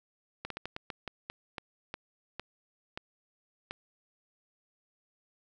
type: slowing click train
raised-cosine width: 0.3 ms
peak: -21 dBFS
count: 13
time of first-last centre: 0.45-3.71 s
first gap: 53 ms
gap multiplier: 1.27
effects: none